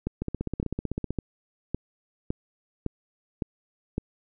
two click trains, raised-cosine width 3 ms, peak -14 / -16 dBFS, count 8 / 15, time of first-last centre 0.07-3.981 / 0.22-1.106 s, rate 1.79 / 15.8 Hz, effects none

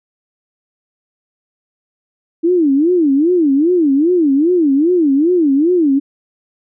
sine tone with vibrato, 313.7 Hz, D#4, 14 cents sharp, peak -9 dBFS, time 2.43-6 s, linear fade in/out 20 ms, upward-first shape sine, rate 2.5 Hz, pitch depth 260 cents each way, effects none

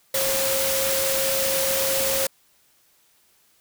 sine tone in noise, 538 Hz, C5, 48 cents sharp, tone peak -25 dBFS, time 0.14-2.27 s, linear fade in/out 5 ms, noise white, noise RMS -24 dBFS, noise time 0.14-2.27 s, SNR -4 dB, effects white hiss -61 dBFS RMS until 3.6 s

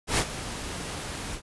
pink noise with ADSR envelope, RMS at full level -21 dBFS, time 0.07-1.42 s, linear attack 110 ms, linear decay 63 ms, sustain -14 dB, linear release 82 ms, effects resampled to 24000 Hz

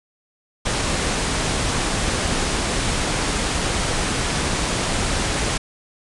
pink low-pass noise, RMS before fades -22 dBFS, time 0.65-5.58 s, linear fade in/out 10 ms, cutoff 10000 Hz, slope 96 dB/octave, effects none

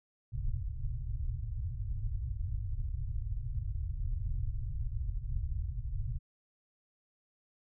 pink low-pass noise, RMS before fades -35 dBFS, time 0.32-6.19 s, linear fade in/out 20 ms, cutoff 130 Hz, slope 96 dB/octave, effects none

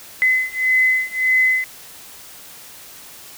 sine beating tone pair, 2031 / 2032.7 Hz, B6 / B6, +48 / +49 cents, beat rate 1.7 Hz, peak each -18 / -17 dBFS, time 0.22-1.64 s, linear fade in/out 0 ms, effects white hiss -40 dBFS RMS until 3.37 s

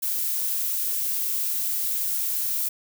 violet noise, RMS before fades -26 dBFS, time 0.02-2.69 s, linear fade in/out 10 ms, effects none

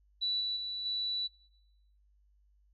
sine tone with level steps, 3951 Hz, B7, in tune, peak -29 / -31 / -35 / -31 dBFS, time 0.21-1.28 s, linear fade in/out 20 ms, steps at 0.4 / 0.56 / 0.85 s, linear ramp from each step 10 ms, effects noise-tail reverb RT60 0.9 s tail -23 dB re dry + added 50 Hz sine -64 dBFS peak until 2.73 s

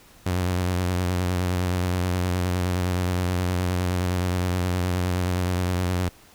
sawtooth tone with vibrato, 90.3 Hz, F#2, 42 cents flat, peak -18 dBFS, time 0.26-6.09 s, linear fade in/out 5 ms, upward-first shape square, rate 9.6 Hz, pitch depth 34 cents each way, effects pink hiss -52 dBFS RMS until 6.34 s

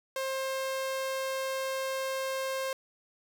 sawtooth tone, 531 Hz, C5, 25 cents sharp, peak -27 dBFS, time 0.16-2.73 s, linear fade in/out 2 ms, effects none

